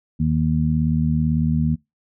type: harmonic tone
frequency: 78 Hz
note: D#2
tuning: 5 cents sharp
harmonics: 1 / 2 / 3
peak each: -24 / -19 / -21 dBFS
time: 0.19-1.76 s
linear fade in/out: 20 ms
effects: noise-tail reverb RT60 0.2 s tail -24 dB re dry